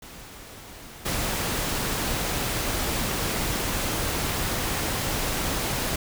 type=noise with level steps; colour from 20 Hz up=pink; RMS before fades=-43 / -27 dBFS; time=0.02-5.96 s; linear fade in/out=5 ms; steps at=1.05 s; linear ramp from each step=10 ms; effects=none